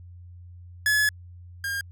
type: tone pair in turn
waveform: 45% pulse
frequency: 1705 / 1612.9 Hz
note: G#6 / G6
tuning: +45 / +49 cents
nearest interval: minor second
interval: 96 cents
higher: first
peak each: -19 / -27 dBFS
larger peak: first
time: 0.86-1.09 / 1.64-1.81 s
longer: first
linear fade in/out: 2 ms
effects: added 88 Hz sine -42 dBFS peak until 1.91 s